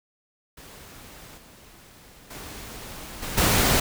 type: noise with level steps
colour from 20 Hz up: pink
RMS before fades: -45 / -50 / -39 / -32 / -20 dBFS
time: 0.57-3.8 s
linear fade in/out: 5 ms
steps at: 1.37 / 2.3 / 3.22 / 3.37 s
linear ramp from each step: 10 ms
effects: none